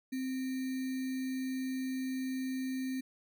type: tone with sample-and-hold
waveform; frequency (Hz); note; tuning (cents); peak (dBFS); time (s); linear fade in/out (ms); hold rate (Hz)
sine; 260.6; C4; -7; -33; 0.12-3.01; 10; 2100
effects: none